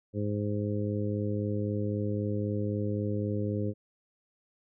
harmonic tone, 103.83 Hz, G#2, in tune, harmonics 1 / 2 / 3 / 4 / 5, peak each -31 / -34 / -36 / -37 / -38 dBFS, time 0.13-3.74 s, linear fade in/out 50 ms, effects none

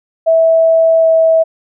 sine tone with pitch glide, 653 to 649.2 Hz, E5 to E5, -17 to -27 cents, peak -6 dBFS, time 0.26-1.44 s, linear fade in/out 20 ms, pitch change -10 cents, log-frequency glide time 1.01-1.06 s, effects none

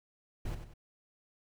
brown noise with echo, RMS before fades -36 dBFS, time 0.45-0.55 s, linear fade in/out 5 ms, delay 94 ms, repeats 2, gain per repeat -8 dB, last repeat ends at 0.738 s, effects none

